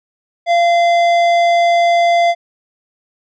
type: tone with tanh clipping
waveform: sine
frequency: 688 Hz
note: F5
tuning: 26 cents flat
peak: -11 dBFS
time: 0.46-2.35 s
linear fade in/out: 50 ms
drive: 13 dB
effects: none